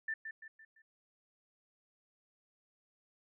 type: tone with echo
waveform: sine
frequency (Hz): 1776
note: A6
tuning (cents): +16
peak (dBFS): -34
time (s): 0.08-0.14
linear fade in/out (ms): 5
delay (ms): 170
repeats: 4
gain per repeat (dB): -7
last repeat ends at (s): 0.82
effects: none